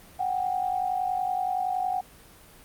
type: tone pair together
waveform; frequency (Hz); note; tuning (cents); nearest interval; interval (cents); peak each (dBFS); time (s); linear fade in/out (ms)
sine; 739 / 789.7; F#5 / G5; -2 / +13; minor second; 115; -26 / -30; 0.19-2.01; 10
effects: pink hiss -51 dBFS RMS until 2.64 s + Opus 32 kbps